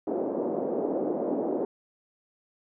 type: band-pass noise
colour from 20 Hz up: pink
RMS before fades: -29 dBFS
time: 0.07-1.65 s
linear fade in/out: 2 ms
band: 280 to 600 Hz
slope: 24 dB/octave
effects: none